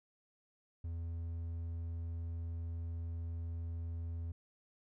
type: tone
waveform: triangle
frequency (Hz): 83.6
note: E2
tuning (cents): +25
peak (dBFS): -36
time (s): 0.84-4.32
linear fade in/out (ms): 5
effects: none